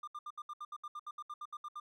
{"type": "tone bursts", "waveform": "triangle", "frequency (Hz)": 1199, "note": "D6", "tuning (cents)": 36, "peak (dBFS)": -39, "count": 16, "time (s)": [0.03, 1.8], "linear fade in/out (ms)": 5, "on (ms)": 45, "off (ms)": 70, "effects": []}